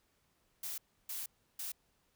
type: noise bursts at uneven times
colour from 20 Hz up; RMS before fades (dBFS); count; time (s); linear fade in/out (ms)
blue; -41; 3; 0.63-0.78 / 1.09-1.26 / 1.59-1.72; 5
effects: pink hiss -75 dBFS RMS until 2.15 s